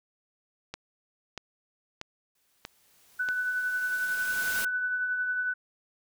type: click train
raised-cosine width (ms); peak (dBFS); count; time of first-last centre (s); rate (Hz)
0.2; -19; 5; 0.74-3.288; 1.57
type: noise with exponential growth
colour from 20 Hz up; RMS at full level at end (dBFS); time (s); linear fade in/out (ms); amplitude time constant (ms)
white; -33; 2.35-4.65; 5; 500
type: tone with tremolo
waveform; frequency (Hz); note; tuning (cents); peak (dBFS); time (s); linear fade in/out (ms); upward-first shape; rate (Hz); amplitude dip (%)
sine; 1494; F#6; +16; -25; 3.19-5.54; 10; triangle; 11; 40
effects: none

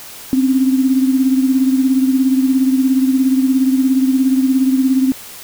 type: beating tone pair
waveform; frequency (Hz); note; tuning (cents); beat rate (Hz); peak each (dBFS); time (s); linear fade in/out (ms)
sine; 261.6 / 278.6; C4 / C#4; 0 / +9; 17; -11 / -19; 0.33-5.12; 0
effects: white hiss -34 dBFS RMS until 5.43 s

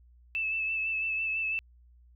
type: tone with vibrato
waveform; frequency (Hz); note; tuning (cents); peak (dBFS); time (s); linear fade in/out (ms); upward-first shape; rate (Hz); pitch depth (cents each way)
sine; 2627; E7; -7; -28; 0.35-1.59; 0; sine; 6; 25
effects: added 60 Hz sine -55 dBFS peak until 2.15 s

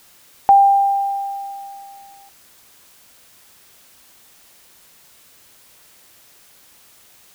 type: tone with exponential decay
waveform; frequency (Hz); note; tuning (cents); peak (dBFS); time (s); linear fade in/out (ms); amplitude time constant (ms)
sine; 794; G5; +22; -5; 0.49-2.29; 0; 390
effects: white hiss -50 dBFS RMS until 7.34 s

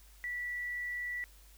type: tone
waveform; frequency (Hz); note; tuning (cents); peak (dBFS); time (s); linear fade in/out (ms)
sine; 1956; B6; -17; -35; 0.24-1.24; 0
effects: added 50 Hz sine -56 dBFS peak until 1.57 s + white hiss -62 dBFS RMS until 1.57 s

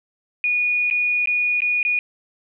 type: tone with dropouts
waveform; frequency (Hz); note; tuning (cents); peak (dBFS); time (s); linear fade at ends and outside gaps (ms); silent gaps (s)
sine; 2455; D#7; -24; -17; 0.44-1.99; 1; 0.901-0.91 / 1.258-1.273 / 1.605-1.619 / 1.829-1.85
effects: none

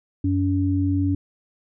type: tone pair together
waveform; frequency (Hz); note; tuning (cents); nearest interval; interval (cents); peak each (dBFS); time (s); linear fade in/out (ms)
sine; 94.6 / 283.5; F#2 / C#4; +39 / +39; octave + perfect fifth; 1900; -21; 0.24-1.15; 5
effects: none

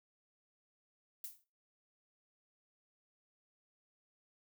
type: noise with exponential decay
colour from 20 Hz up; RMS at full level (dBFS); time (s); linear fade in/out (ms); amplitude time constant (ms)
violet; -41; 1.24-1.44; 2; 42
effects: noise-tail reverb RT60 0.3 s tail -17 dB re dry

